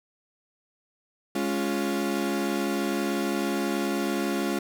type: chord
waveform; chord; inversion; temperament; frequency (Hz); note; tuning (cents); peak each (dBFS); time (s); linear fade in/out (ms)
35% pulse; Db major; second; equal; 207.7 / 277.2 / 349.2; Ab3 / Db4 / F4; 0 / 0 / 0; -28; 1.35-4.59; 5
effects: none